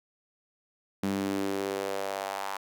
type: tone with high-pass filter sweep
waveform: sawtooth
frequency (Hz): 98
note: G2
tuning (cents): 0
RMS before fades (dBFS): -32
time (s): 1.03-2.57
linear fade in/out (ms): 5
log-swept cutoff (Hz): 210 to 940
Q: 2.7
effects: none